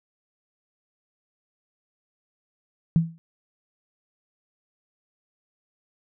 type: tone with exponential decay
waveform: sine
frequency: 164.81 Hz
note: E3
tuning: in tune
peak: -12 dBFS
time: 2.96-3.18 s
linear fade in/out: 0 ms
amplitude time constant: 47 ms
effects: none